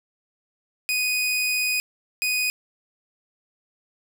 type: tone bursts at uneven times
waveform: sawtooth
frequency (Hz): 2489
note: D#7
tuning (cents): 0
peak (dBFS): -18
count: 2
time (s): 0.89-1.8 / 2.22-2.5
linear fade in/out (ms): 0
effects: none